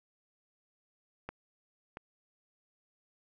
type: clicks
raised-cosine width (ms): 0.5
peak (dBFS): -24 / -27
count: 2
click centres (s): 1.29 / 1.971
effects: none